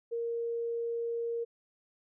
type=tone; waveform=sine; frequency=466.2 Hz; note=A#4; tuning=in tune; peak=-31 dBFS; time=0.11-1.45 s; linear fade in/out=20 ms; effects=none

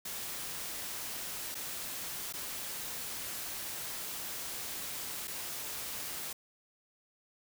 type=noise with dropouts; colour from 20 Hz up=white; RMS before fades=-40 dBFS; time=0.05-6.33 s; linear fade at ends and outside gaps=5 ms; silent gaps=1.546-1.551 / 2.326-2.336 / 5.274-5.278 s; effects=none

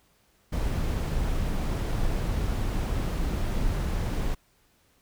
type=noise; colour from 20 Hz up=brown; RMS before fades=-27 dBFS; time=0.52-4.35 s; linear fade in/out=10 ms; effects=pink hiss -65 dBFS RMS until 5.01 s

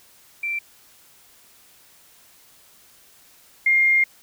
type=tone pair in turn; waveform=sine; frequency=2349 / 2120 Hz; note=D7 / C7; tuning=0 / +22 cents; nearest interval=major second; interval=178 cents; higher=first; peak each=-23 / -14 dBFS; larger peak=second; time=0.43-0.59 / 3.66-4.04 s; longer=second; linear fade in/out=5 ms; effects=white hiss -53 dBFS RMS until 4.22 s

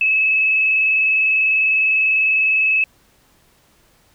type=tone with vibrato; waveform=sine; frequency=2589 Hz; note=E7; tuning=32 cents flat; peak=-13 dBFS; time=0.01-2.84 s; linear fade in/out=2 ms; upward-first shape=square; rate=20 Hz; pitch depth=24 cents each way; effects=pink hiss -56 dBFS RMS until 4.14 s

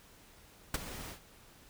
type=noise with ADSR envelope; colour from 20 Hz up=pink; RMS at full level=-29 dBFS; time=0.74-1.2 s; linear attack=4 ms; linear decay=22 ms; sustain=-15 dB; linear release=110 ms; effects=pink hiss -59 dBFS RMS until 1.69 s

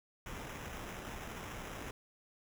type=noise with sample-and-hold; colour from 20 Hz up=pink; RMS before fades=-45 dBFS; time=0.26-1.91 s; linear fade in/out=2 ms; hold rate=4410 Hz; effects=none

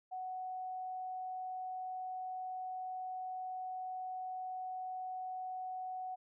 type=tone; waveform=sine; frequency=743 Hz; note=F#5; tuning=7 cents sharp; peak=-39 dBFS; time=0.11-6.16 s; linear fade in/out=20 ms; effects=none

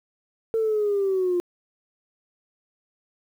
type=linear sweep; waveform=sine; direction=down; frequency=452.5 to 349.2 Hz; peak=-19 dBFS; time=0.54-1.4 s; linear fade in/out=0 ms; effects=tanh soft clip ceiling -16 dBFS + 9-bit

